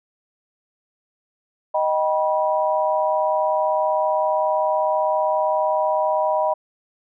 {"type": "chord", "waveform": "sine", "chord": "Eb augmented", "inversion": "none", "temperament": "just", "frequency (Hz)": [622.3, 777.8, 972.3], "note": ["Eb5", "G5", "B5"], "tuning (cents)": [0, -14, -27], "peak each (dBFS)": [-20, -24, -22], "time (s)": [1.74, 6.54], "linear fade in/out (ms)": 10, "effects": []}